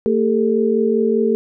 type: tone cluster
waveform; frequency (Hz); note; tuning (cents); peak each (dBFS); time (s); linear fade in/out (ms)
sine; 226.7 / 404 / 449.1; A#3 / G#4 / A4; -48 / -48 / +35; -18; 0.06-1.35; 0
effects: none